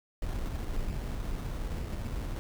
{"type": "noise with sample-and-hold", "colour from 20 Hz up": "brown", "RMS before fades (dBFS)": -34, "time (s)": [0.22, 2.39], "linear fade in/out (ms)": 0, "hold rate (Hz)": 2450, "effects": []}